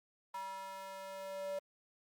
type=tone with high-pass filter sweep; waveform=square; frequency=192.7 Hz; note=G3; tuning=29 cents flat; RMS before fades=-44 dBFS; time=0.34-1.59 s; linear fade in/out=5 ms; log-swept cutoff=940 to 590 Hz; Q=6.5; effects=Opus 48 kbps